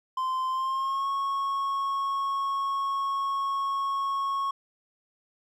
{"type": "tone with pitch glide", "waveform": "triangle", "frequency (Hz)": [1038, 1099.1], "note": ["C6", "C#6"], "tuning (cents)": [-14, -15], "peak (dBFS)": -24, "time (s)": [0.17, 4.51], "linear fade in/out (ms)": 5, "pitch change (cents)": 99, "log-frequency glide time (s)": [0.49, 1.08], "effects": []}